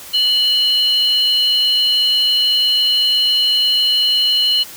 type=tone pair together; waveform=sine; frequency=2960 / 4186 Hz; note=F#7 / C8; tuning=0 / 0 cents; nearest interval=tritone; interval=600 cents; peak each=-13 / -15 dBFS; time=0.13-4.64 s; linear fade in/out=20 ms; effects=tanh soft clip ceiling -5 dBFS + white hiss -35 dBFS RMS until 4.76 s